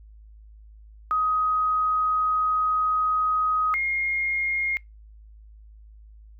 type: tone pair in turn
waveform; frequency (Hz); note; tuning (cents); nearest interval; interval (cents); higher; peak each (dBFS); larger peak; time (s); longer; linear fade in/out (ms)
sine; 1257 / 2137; D#6 / C7; +17 / +36; major sixth; 919; second; -20 / -22; first; 1.11-3.74 / 3.74-4.77; first; 0
effects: noise-tail reverb RT60 0.2 s tail -25 dB re dry + added 53 Hz sine -45 dBFS peak until 6.39 s